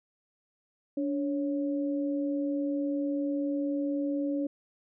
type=tone pair together; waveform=sine; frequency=288.1 / 552 Hz; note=D4 / C#5; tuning=-33 / -7 cents; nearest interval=major seventh; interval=1126 cents; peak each=-28 / -35 dBFS; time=0.97-4.47 s; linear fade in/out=5 ms; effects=none